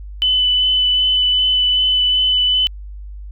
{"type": "tone with vibrato", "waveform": "sine", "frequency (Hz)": 3004, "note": "F#7", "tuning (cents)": 26, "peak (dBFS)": -12, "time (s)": [0.22, 2.67], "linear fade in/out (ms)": 0, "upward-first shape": "sine", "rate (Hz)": 2.6, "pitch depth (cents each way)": 10, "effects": ["added 50 Hz sine -29 dBFS peak until 3.31 s"]}